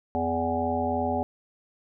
harmonic tone with a mistuned harmonic, 83.1 Hz, E2, 15 cents sharp, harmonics 1 / 3 / 5 / 7 / 9 / 10, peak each -34 / -30 / -33 / -31 / -29 / -33 dBFS, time 0.15-1.23 s, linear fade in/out 0 ms, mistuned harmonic 1, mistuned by +69 cents, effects none

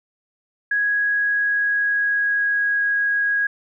sine tone with pitch glide, 1661.2 to 1648.8 Hz, G#6 to G#6, 0 to -13 cents, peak -17 dBFS, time 0.71-3.47 s, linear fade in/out 5 ms, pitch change -13 cents, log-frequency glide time 0.9-2.82 s, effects none

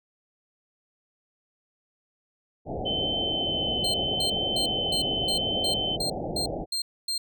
white low-pass noise, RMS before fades -32 dBFS, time 2.65-6.66 s, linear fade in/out 50 ms, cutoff 780 Hz, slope 96 dB/octave
sine tone with vibrato, 3066 Hz, G7, 39 cents flat, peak -26 dBFS, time 2.85-5.97 s, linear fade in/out 20 ms, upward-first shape triangle, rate 0.8 Hz, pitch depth 9 cents each way
35% pulse tone bursts, 4186 Hz, C8, in tune, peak -25 dBFS, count 10, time 3.84-7.18 s, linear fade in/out 5 ms, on 100 ms, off 260 ms
effects none

